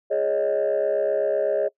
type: chord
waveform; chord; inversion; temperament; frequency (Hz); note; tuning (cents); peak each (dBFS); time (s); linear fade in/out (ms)
sine; Ab suspended fourth; none; equal; 415.3 / 554.4 / 622.3; Ab4 / Db5 / Eb5; 0 / 0 / 0; -24 / -22 / -22; 0.1-1.69; 20
effects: noise-tail reverb RT60 0.1 s tail -23 dB re dry + tanh soft clip ceiling -15 dBFS